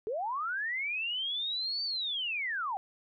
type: linear two-way sweep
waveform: sine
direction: up then down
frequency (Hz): 404.9 to 4614 to 734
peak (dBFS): -31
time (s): 0.07-2.77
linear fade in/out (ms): 0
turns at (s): 1.84
effects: none